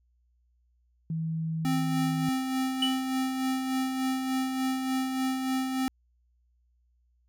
sine tone with pitch glide, 161.4 to 159.64 Hz, E3 to D#3, -36 to +45 cents, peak -28 dBFS, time 1.1-2.29 s, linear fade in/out 2 ms, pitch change -19 cents, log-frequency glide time 1.37-2.18 s
square tone with tremolo, 261.6 Hz, C4, in tune, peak -26 dBFS, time 1.65-5.88 s, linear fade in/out 0 ms, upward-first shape sine, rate 3.4 Hz, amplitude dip 40%
triangle tone with exponential decay, 2960 Hz, F#7, in tune, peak -20 dBFS, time 2.82-3.05 s, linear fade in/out 5 ms, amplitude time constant 50 ms
effects added 60 Hz sine -65 dBFS peak until 7.28 s

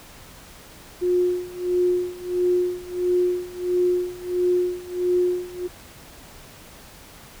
sine tone with tremolo, 358.6 Hz, F4, 46 cents sharp, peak -16 dBFS, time 1.01-5.68 s, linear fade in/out 20 ms, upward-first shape sine, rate 1.5 Hz, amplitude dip 90%, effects pink hiss -45 dBFS RMS until 7.4 s

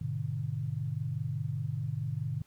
sine chord, G# diminished, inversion none, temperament just, 103.83 / 124.59 / 149.51 Hz, G#2 / B2 / D3, 0 / +16 / +31 cents, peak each -37 / -35 / -35 dBFS, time 0.01-2.42 s, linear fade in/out 5 ms, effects pink hiss -67 dBFS RMS until 2.46 s

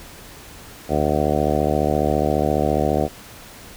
harmonic tone, 74.6 Hz, D2, 28 cents sharp, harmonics 1 / 2 / 3 / 4 / 5 / 6 / 7 / 8 / 9 / 10, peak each -26 / -26 / -26 / -26 / -26 / -26 / -26 / -26 / -26 / -26 dBFS, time 0.88-3.09 s, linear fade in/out 50 ms, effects pink hiss -41 dBFS RMS until 3.76 s

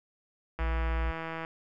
click train, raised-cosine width 0.5 ms, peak -22 dBFS, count 141, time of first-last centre 0.59-1.449 s, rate 163 Hz
sine tone, 58.27 Hz, A#1, in tune, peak -27 dBFS, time 0.59-1.12 s, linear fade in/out 20 ms
effects none

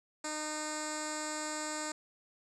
10% pulse tone with low-pass filter, 305.8 Hz, D#4, 30 cents flat, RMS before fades -38 dBFS, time 0.24-1.92 s, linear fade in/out 5 ms, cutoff 7500 Hz, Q 5.3, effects none

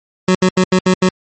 25% pulse tone bursts at uneven times, 185 Hz, F#3, in tune, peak -5 dBFS, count 6, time 0.28-0.35 / 0.42-0.49 / 0.57-0.64 / 0.72-0.79 / 0.86-0.94 / 1.02-1.09 s, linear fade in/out 5 ms, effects MP3 32 kbps

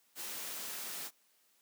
white noise, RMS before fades -42 dBFS, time 0.15-1.11 s, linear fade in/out 50 ms, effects white hiss -71 dBFS RMS until 1.61 s + high-pass 200 Hz 12 dB/octave

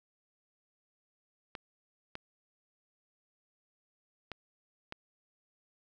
clicks, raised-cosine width 0.3 ms, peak -24 dBFS, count 4, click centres 1.552 / 2.154 / 4.317 / 4.924 s, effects none

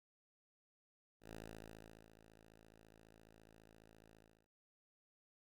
5% pulse tone with ADSR envelope, 54.6 Hz, A1, 13 cents flat, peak -38 dBFS, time 1.2-4.48 s, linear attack 130 ms, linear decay 750 ms, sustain -14 dB, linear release 330 ms, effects Opus 48 kbps

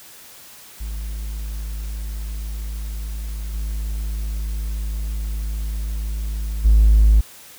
triangle tone with level steps, 53.2 Hz, G#1, 42 cents sharp, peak -23 / -20 / -6 dBFS, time 0.8-7.21 s, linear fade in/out 10 ms, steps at 3.53 / 6.64 s, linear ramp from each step 20 ms, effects tanh soft clip ceiling -5 dBFS + white hiss -43 dBFS RMS until 7.58 s

